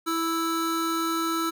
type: tone pair together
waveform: square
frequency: 329.6 / 1318.5 Hz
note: E4 / E6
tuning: 0 / 0 cents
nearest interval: 2 octaves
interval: 2400 cents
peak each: -28 dBFS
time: 0.06-1.51 s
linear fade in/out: 20 ms
effects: none